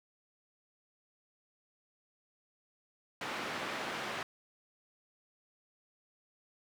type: band-pass noise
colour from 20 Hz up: white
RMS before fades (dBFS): -39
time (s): 3.21-4.23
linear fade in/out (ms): 2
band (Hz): 160 to 2100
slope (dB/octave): 12
effects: none